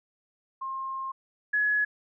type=tone pair in turn; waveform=sine; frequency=1065 / 1690.6 Hz; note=C6 / G#6; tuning=+30 / +30 cents; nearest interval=minor sixth; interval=800 cents; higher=second; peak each=-31 / -22 dBFS; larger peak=second; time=0.61-1.12 / 1.53-1.85 s; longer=first; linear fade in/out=10 ms; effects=none